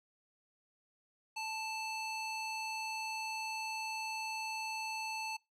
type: tone with band-pass filter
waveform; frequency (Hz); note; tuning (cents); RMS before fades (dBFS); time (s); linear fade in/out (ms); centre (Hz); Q
square; 880; A5; 0; -40; 1.36-5.37; 10; 3400; 0.75
effects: noise-tail reverb RT60 0.2 s tail -23 dB re dry + resampled to 32000 Hz